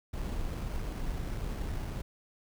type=noise with sample-and-hold; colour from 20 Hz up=brown; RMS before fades=-35 dBFS; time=0.13-2.02 s; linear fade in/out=10 ms; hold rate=3675 Hz; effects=none